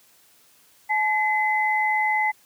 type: tone pair together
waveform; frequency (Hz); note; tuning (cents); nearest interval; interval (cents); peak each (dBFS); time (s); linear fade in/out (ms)
sine; 856 / 2036; A5 / C7; -48 / -48; octave + minor third; 1500; -22; 0.89-2.32; 20
effects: white hiss -57 dBFS RMS until 2.45 s + high-pass 80 Hz 12 dB/octave